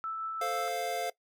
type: tone with tremolo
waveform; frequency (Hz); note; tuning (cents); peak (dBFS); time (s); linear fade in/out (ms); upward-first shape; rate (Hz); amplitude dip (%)
sine; 1318.5; E6; 0; -32; 0.04-0.68; 0; triangle; 5.9; 25
type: chord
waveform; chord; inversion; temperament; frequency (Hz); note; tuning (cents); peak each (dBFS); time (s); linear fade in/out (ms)
square; F major; first; equal; 440 / 523.3 / 698.5; A4 / C5 / F5; 0 / 0 / 0; -39 / -39 / -34; 0.41-1.1; 5
effects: noise-tail reverb RT60 0.1 s tail -19 dB re dry